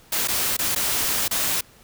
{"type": "noise with dropouts", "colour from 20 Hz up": "white", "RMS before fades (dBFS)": -23, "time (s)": [0.12, 1.61], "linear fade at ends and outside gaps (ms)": 5, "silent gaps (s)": [[0.275, 0.283], [0.568, 0.589], [0.75, 0.759], [1.281, 1.31]], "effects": ["pink hiss -52 dBFS RMS until 1.83 s"]}